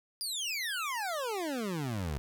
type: exponential sweep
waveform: 25% pulse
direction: down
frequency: 4978 to 65.41 Hz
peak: -29 dBFS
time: 0.21-2.18 s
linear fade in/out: 0 ms
effects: none